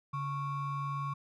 triangle ring-modulated tone, 622.3 Hz, D#5, in tune, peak -28 dBFS, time 0.13-1.14 s, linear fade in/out 10 ms, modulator 481 Hz, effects none

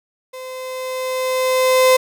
35% pulse tone with level ramp, 515 Hz, C5, 28 cents flat, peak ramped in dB -29 to -7 dBFS, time 0.33-1.97 s, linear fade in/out 10 ms, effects none

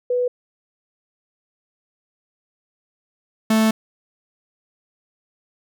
sine / 45% pulse tone pair in turn, 493.9 / 220 Hz, B4 / A3, 0 / 0 cents, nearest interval octave + major second, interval 1400 cents, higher first, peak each -17 / -14 dBFS, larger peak second, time 0.1-0.28 / 3.5-3.71 s, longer second, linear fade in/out 5 ms, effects none

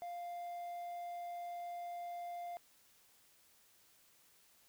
triangle tone with quantisation, 698.5 Hz, F5, in tune, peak -40 dBFS, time 0.02-2.57 s, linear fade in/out 0 ms, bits 11, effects white hiss -68 dBFS RMS until 4.68 s

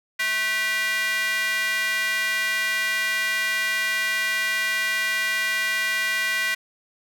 square tone with high-pass filter, 217.5 Hz, A3, 20 cents flat, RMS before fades -24 dBFS, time 0.19-6.55 s, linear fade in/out 10 ms, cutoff 1900 Hz, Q 3.8, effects none

